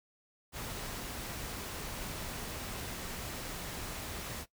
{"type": "noise", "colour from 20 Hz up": "pink", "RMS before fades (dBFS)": -41, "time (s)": [0.52, 4.46], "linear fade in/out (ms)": 50, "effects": ["noise-tail reverb RT60 0.1 s tail -17 dB re dry"]}